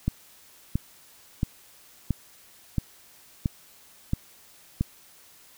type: click train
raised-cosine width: 5 ms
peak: -11 dBFS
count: 8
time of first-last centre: 0.08-4.81 s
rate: 1.48 Hz
effects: white hiss -54 dBFS RMS until 5.57 s